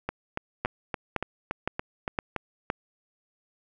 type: two click trains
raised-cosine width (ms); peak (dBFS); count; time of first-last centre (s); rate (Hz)
0.5; -14 / -11; 9 / 5; 0.09-2.363 / 0.65-2.701; 3.52 / 1.95
effects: none